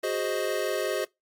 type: chord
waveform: square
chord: Ab dominant seventh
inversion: third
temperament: equal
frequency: 370 / 415.3 / 523.3 / 622.3 Hz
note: Gb4 / Ab4 / C5 / Eb5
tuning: 0 / 0 / 0 / 0 cents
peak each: -33 / -33 / -33 / -32 dBFS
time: 0.03-1.05 s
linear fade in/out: 10 ms
effects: noise-tail reverb RT60 0.2 s tail -25 dB re dry + AAC 64 kbps